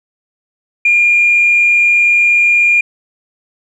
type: tone with frequency modulation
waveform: sine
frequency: 2412 Hz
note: D7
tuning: 46 cents sharp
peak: -6 dBFS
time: 0.85-2.81 s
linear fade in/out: 5 ms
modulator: 76.8 Hz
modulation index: 0.3
effects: tanh soft clip ceiling -2 dBFS